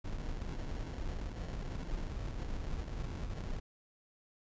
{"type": "noise with sample-and-hold", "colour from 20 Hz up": "brown", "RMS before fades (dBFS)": -39, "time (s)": [0.04, 3.6], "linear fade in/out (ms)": 10, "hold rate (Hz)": 1225, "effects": ["resampled to 16000 Hz"]}